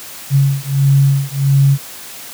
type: beating tone pair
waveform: sine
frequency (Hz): 137.6 / 139.1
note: C#3 / C#3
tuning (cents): -12 / +6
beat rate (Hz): 1.5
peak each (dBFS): -12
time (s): 0.3-1.78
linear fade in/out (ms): 50
effects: white hiss -32 dBFS RMS until 2.33 s + high-pass 80 Hz 12 dB/octave